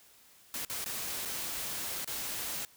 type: noise with dropouts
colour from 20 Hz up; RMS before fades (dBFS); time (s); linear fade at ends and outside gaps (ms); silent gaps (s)
white; -37; 0.54-2.65; 1; 0.65-0.698 / 0.843-0.86 / 1.252-1.256 / 2.046-2.075
effects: white hiss -60 dBFS RMS until 2.76 s